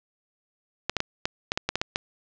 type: clicks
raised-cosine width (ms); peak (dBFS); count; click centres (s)
0.2; -7; 10; 0.896 / 0.967 / 1.004 / 1.255 / 1.519 / 1.575 / 1.69 / 1.756 / 1.815 / 1.959
effects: low-pass 6000 Hz 12 dB/octave